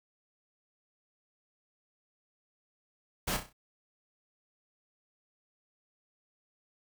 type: noise with echo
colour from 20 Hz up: pink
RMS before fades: -32 dBFS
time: 3.27-3.37 s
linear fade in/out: 10 ms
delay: 32 ms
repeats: 5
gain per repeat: -7 dB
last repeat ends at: 3.53 s
effects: none